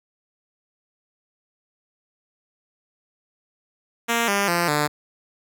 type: tone with pitch steps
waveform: 5% pulse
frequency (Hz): 233.1 / 200.6 / 172.62 / 148.55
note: A#3 / G3 / F3 / D3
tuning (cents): 0 / +40 / -20 / +20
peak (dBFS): -8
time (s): 4.08-4.88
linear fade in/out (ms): 20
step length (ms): 200
effects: none